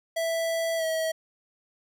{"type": "tone with pitch glide", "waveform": "square", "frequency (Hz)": [659.3, 643.1], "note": ["E5", "E5"], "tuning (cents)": [0, -43], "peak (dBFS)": -26, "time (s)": [0.16, 1.12], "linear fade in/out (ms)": 10, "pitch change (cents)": -43, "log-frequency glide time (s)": [0.77, 0.84], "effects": []}